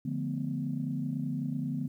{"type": "chord", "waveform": "sine", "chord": "B half-diminished seventh", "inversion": "first", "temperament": "equal with one note detuned", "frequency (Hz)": [146.83, 174.61, 220, 250.5], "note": ["D3", "F3", "A3", "B3"], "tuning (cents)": [0, 0, 0, 25], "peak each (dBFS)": [-34, -38, -38, -34], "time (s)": [0.05, 1.88], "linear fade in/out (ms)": 5, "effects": ["tanh soft clip ceiling -20 dBFS", "11-bit"]}